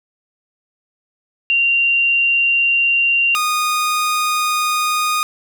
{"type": "tone pair in turn", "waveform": ["sine", "sawtooth"], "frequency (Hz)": [2768, 1233], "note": ["F7", "D#6"], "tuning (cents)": [-16, -16], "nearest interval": "octave + major second", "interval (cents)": 1400, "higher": "first", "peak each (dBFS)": -12, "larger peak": "neither", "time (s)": [[1.5, 3.35], [3.35, 5.23]], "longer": "second", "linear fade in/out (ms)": 0, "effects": []}